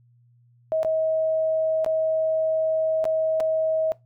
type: tone with dropouts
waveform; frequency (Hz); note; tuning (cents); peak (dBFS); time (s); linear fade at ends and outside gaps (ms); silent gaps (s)
sine; 637; D#5; +41; -20; 0.72-3.92; 0; 0.831-0.848 / 1.846-1.862 / 3.042-3.053 / 3.401-3.405
effects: noise-tail reverb RT60 0.2 s tail -20 dB re dry + added 120 Hz sine -55 dBFS peak until 4.05 s